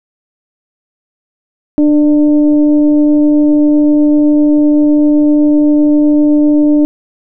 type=tone with frequency modulation; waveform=sine; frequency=297.1 Hz; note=D4; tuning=20 cents sharp; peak=-5 dBFS; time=1.78-6.85 s; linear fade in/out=0 ms; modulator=301 Hz; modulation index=0.46; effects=none